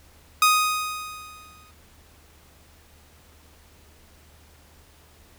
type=tone with exponential decay; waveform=sawtooth; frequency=1247 Hz; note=D#6; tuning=3 cents sharp; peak=-10 dBFS; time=0.42-1.71 s; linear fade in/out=2 ms; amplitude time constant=280 ms; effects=added 76 Hz sine -55 dBFS peak until 5.38 s + pink hiss -55 dBFS RMS until 5.38 s